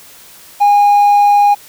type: tone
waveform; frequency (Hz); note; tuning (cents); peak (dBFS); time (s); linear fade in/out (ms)
triangle; 818; G#5; -26; -3; 0.6-1.55; 20
effects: tanh soft clip ceiling 0 dBFS + white hiss -39 dBFS RMS until 1.68 s